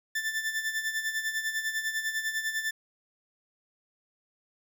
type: tone with tremolo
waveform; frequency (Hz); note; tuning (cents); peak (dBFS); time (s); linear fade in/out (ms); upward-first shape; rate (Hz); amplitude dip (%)
40% pulse; 1766; A6; +6; -26; 0.15-2.71; 5; sine; 10; 65
effects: 10-bit